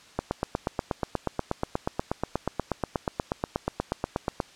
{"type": "click train", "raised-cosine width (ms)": 1, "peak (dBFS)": -11, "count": 36, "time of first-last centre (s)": [0.19, 4.402], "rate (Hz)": 8.31, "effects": ["white hiss -52 dBFS RMS until 4.55 s", "low-pass 6000 Hz 12 dB/octave"]}